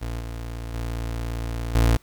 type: tone with level steps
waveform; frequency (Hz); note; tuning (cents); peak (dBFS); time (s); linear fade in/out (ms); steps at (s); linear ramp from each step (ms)
30% pulse; 57.4; A#1; -26; -25 / -28 / -24 / -13; 0.01-1.97; 10; 0.2 / 0.74 / 1.75; 5
effects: pink hiss -57 dBFS RMS until 2.02 s